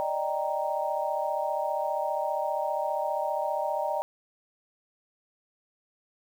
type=chord; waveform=sine; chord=Eb major seventh; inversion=third; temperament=equal; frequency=587.3 / 622.3 / 784 / 932.3 Hz; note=D5 / Eb5 / G5 / Bb5; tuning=0 / 0 / 0 / 0 cents; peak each=-32 dBFS; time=0-4.02 s; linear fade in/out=0 ms; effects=9-bit